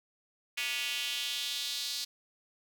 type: tone with high-pass filter sweep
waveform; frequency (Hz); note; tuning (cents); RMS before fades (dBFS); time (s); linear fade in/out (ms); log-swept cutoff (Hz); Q
square; 130.81; C3; 0; -35; 0.57-2.05; 10; 2500 to 4300; 3.1
effects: none